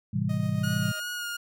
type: chord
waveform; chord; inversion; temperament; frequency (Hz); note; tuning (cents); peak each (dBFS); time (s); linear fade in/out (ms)
sine; A minor seventh; none; just; 110 / 132 / 165 / 198; A2 / C3 / E3 / G3; 0 / +16 / +2 / +18; -30; 0.13-0.92; 10
type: tone with tremolo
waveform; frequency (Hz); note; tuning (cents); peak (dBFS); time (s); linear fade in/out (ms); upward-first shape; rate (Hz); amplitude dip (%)
sawtooth; 622.3; D#5; 0; -36; 0.29-1; 5; sine; 7.4; 35
type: tone with vibrato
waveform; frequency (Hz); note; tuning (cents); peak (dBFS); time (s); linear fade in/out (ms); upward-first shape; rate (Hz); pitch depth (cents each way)
sawtooth; 1435; F6; +47; -28; 0.63-1.37; 10; sine; 2.6; 19
effects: none